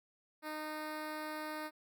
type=tone with notch filter; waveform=10% pulse; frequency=307.4 Hz; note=D#4; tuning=21 cents flat; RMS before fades=-42 dBFS; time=0.42-1.71 s; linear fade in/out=50 ms; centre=6900 Hz; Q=1.1; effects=none